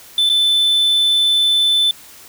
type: tone with dropouts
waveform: triangle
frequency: 3520 Hz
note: A7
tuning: in tune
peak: -10 dBFS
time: 0.18-1.91 s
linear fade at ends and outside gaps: 2 ms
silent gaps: 0.292-0.298 s
effects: white hiss -41 dBFS RMS until 2.28 s